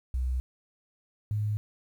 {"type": "tone pair in turn", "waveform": "sine", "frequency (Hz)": [63.3, 105.53], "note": ["B1", "G#2"], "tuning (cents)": [43, 28], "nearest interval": "major sixth", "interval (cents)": 885, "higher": "second", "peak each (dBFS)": -26, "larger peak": "neither", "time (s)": [[0.14, 0.4], [1.31, 1.57]], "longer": "neither", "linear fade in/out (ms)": 0, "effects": ["10-bit"]}